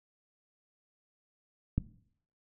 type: click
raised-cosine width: 5 ms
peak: -15 dBFS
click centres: 1.78 s
effects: noise-tail reverb RT60 0.6 s tail -17 dB re dry